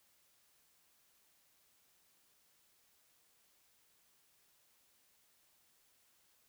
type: silence
effects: white hiss -72 dBFS RMS until 6.48 s